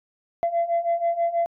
sine beating tone pair, 677 / 683.2 Hz, E5 / F5, +46 / -38 cents, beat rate 6.2 Hz, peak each -24 / -21 dBFS, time 0.43-1.46 s, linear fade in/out 0 ms, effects tanh soft clip ceiling -16 dBFS

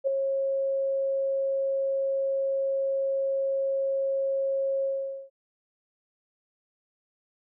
sine tone with ADSR envelope, 543 Hz, C#5, 36 cents flat, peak -19 dBFS, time 0.04-5.3 s, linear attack 33 ms, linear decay 3 ms, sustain -5 dB, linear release 460 ms, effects none

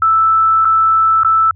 sine tone with dropouts, 1318.5 Hz, E6, in tune, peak -8 dBFS, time 0.02-1.51 s, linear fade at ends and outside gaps 2 ms, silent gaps 0.648-0.653 / 1.234-1.247 s, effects added 91 Hz sine -38 dBFS peak until 1.55 s

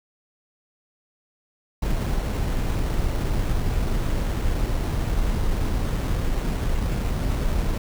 brown noise with sample-and-hold, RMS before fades -23 dBFS, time 1.82-7.78 s, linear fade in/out 5 ms, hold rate 4900 Hz, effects none

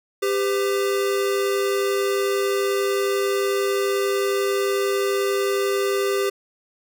square tone pair together, 396.8 / 508 Hz, G4 / B4, +21 / +49 cents, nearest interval major third, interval 428 cents, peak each -21 / -28 dBFS, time 0.22-6.3 s, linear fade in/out 10 ms, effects none

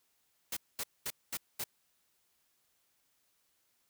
white noise bursts, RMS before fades -37 dBFS, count 5, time 0.52-1.64 s, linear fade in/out 5 ms, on 48 ms, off 220 ms, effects white hiss -75 dBFS RMS until 3.89 s

